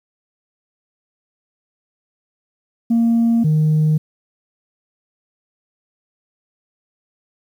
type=tone pair in turn; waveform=sine; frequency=231.5 / 154.51 Hz; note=A#3 / D#3; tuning=-12 / -12 cents; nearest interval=perfect fifth; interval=700 cents; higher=first; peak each=-10 dBFS; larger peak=neither; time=2.9-3.44 / 3.44-3.98 s; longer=neither; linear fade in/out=10 ms; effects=tanh soft clip ceiling -10 dBFS + 8-bit